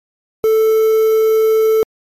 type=tone with quantisation; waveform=triangle; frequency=440 Hz; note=A4; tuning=in tune; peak=-7 dBFS; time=0.44-1.83 s; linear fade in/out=0 ms; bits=5; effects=MP3 64 kbps